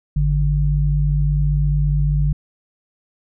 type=tone pair together; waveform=sine; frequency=51.91 / 146.83 Hz; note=G#1 / D3; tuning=0 / 0 cents; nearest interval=octave + tritone; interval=1800 cents; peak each=-17 dBFS; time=0.16-2.33 s; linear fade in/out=5 ms; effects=none